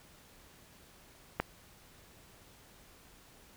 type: click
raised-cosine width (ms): 0.5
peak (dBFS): -14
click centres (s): 1.4
effects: pink hiss -59 dBFS RMS until 3.56 s